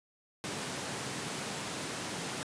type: high-pass noise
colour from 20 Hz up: pink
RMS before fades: -38 dBFS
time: 0.44-2.43 s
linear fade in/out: 0 ms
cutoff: 120 Hz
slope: 24 dB/octave
effects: resampled to 22050 Hz